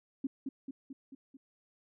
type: tone with echo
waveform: sine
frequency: 270.1 Hz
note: C#4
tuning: 45 cents flat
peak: -30 dBFS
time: 0.24-0.27 s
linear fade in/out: 5 ms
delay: 220 ms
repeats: 5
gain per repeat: -4 dB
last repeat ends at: 1.37 s
effects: none